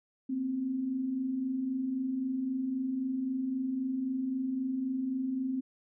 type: tone pair together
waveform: sine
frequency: 238.6 / 262.4 Hz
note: A#3 / C4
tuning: +41 / +5 cents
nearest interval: major second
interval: 164 cents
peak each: -40 / -30 dBFS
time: 0.29-5.61 s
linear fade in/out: 10 ms
effects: none